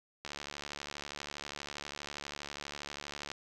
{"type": "click train", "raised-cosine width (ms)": 0.2, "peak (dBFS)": -23, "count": 223, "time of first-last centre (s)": [0.25, 3.316], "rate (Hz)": 72.4, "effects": []}